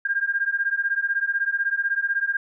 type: beating tone pair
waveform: sine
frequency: 1600 / 1616 Hz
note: G6 / G#6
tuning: +35 / -48 cents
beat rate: 16 Hz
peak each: -24 dBFS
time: 0.05-2.37 s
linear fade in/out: 5 ms
effects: none